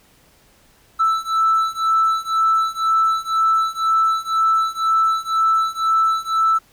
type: beating tone pair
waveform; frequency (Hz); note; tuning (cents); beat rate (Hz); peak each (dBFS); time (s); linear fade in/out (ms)
triangle; 1318.5 / 1320.5; E6 / E6; 0 / +3; 2; -16 / -15; 0.99-6.59; 20
effects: tanh soft clip ceiling -9 dBFS + pink hiss -54 dBFS RMS until 6.72 s